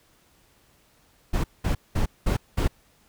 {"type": "noise bursts", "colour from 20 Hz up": "brown", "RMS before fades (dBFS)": -22, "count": 5, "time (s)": [1.33, 2.68], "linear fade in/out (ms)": 10, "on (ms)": 110, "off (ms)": 200, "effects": ["pink hiss -61 dBFS RMS until 3.08 s"]}